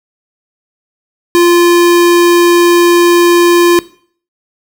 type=tone; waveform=square; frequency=346.9 Hz; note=F4; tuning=12 cents flat; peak=-5 dBFS; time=1.35-3.79 s; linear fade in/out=0 ms; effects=noise-tail reverb RT60 0.5 s tail -19 dB re dry